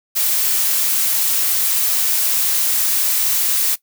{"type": "noise", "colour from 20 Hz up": "blue", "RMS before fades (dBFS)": -17, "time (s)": [0.15, 3.76], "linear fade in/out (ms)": 20, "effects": ["noise-tail reverb RT60 0.1 s tail -19 dB re dry"]}